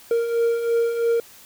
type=beating tone pair; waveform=triangle; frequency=462.9 / 465.9 Hz; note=A#4 / A#4; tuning=-12 / -1 cents; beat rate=3 Hz; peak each=-25 / -17 dBFS; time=0.11-1.2 s; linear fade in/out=2 ms; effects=white hiss -47 dBFS RMS until 1.45 s